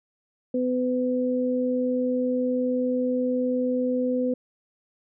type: tone pair together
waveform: sine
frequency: 251.6 / 503.2 Hz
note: B3 / B4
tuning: +32 / +32 cents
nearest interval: octave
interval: 1200 cents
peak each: -24 / -25 dBFS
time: 0.54-4.34 s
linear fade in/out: 5 ms
effects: none